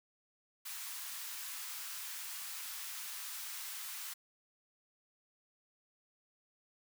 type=high-pass noise; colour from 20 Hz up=white; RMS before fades=-44 dBFS; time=0.65-4.14 s; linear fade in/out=10 ms; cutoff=950 Hz; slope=24 dB/octave; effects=none